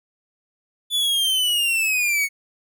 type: linear sweep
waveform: 45% pulse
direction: down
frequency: 3483 to 2200 Hz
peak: -18 dBFS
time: 0.9-2.29 s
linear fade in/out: 50 ms
effects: none